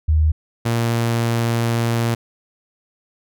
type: tone pair in turn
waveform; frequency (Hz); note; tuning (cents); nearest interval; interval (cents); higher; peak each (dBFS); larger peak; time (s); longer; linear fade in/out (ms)
sine / sawtooth; 77.78 / 116.54; D#2 / A#2; 0 / 0; perfect fifth; 700; second; -12 / -13; first; 0.08-0.32 / 0.65-2.15; second; 10
effects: none